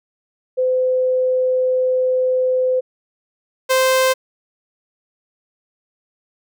sine / sawtooth tone pair in turn, 511 / 520.5 Hz, C5 / C5, -41 / -9 cents, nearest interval unison, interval 32 cents, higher second, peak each -14 / -9 dBFS, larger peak second, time 0.57-2.81 / 3.69-4.14 s, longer first, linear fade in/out 20 ms, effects none

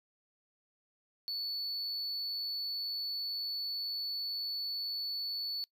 triangle tone, 4449 Hz, C#8, 5 cents sharp, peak -33 dBFS, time 1.28-5.64 s, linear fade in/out 0 ms, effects noise-tail reverb RT60 0.1 s tail -24 dB re dry

